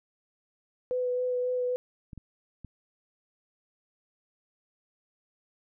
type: tone with vibrato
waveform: sine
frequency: 499 Hz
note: B4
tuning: 18 cents sharp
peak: -26 dBFS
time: 0.91-1.76 s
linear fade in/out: 0 ms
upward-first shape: sine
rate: 3.7 Hz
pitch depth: 13 cents each way
type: clicks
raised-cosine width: 5 ms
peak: -30 dBFS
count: 3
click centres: 2.132 / 2.177 / 2.647 s
effects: none